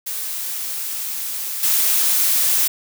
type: noise with level steps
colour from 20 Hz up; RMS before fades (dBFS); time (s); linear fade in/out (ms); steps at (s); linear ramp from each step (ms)
blue; -26 / -17; 0.06-2.68; 10; 1.63; 2
effects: none